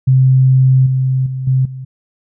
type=tone with level steps; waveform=sine; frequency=130.81 Hz; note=C3; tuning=in tune; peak=-6 / -11 / -18 / -9 / -24 dBFS; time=0.07-1.85 s; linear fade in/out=10 ms; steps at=0.86 / 1.26 / 1.47 / 1.65 s; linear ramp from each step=5 ms; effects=none